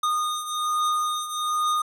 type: beating tone pair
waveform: square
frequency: 1228 / 1229.2 Hz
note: D#6 / D#6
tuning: -23 / -21 cents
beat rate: 1.2 Hz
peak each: -25 / -30 dBFS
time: 0.03-1.82 s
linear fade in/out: 5 ms
effects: low-pass 12000 Hz 12 dB/octave